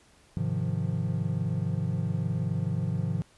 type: chord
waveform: triangle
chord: F minor seventh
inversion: first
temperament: equal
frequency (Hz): 103.83 / 130.81 / 155.56 / 174.61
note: Ab2 / C3 / Eb3 / F3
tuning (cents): 0 / 0 / 0 / 0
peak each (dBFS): -30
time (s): 0.37-3.22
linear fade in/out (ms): 0
effects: pink hiss -60 dBFS RMS until 3.37 s + resampled to 24000 Hz